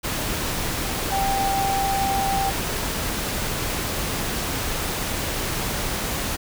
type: tone in noise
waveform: sine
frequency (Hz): 784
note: G5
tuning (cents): 0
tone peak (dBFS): -21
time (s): 1.11-2.51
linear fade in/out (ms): 20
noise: pink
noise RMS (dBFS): -26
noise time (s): 0.03-6.37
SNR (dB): +2
effects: none